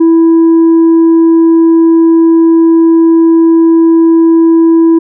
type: tone with tanh clipping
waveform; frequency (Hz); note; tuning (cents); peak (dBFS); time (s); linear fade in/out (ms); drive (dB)
sine; 329.6; E4; 0; -3; 0-4.99; 10; 2
effects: none